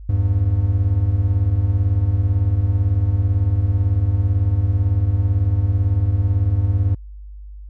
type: beating tone pair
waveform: triangle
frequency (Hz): 82.41 / 100.41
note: E2 / G2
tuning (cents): 0 / +42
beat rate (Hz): 18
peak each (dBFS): -18 / -14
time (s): 0.09-6.95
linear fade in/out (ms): 5
effects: added 50 Hz sine -33 dBFS peak until 7.69 s